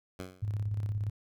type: tone with exponential decay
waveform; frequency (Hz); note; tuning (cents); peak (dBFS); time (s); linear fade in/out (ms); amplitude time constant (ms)
10% pulse; 92.5; F#2; 0; -28; 0.19-0.52; 5; 70
type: tone with tremolo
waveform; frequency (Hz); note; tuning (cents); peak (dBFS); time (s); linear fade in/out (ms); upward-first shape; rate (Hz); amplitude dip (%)
sine; 103.83; G#2; 0; -28; 0.42-1.1; 10; square; 17; 45
effects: none